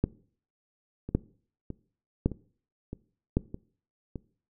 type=two click trains; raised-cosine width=3 ms; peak=-23 / -10 dBFS; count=6 / 4; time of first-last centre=1.09-4.157 / 0.04-3.37 s; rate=1.63 / 0.901 Hz; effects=noise-tail reverb RT60 0.5 s tail -21 dB re dry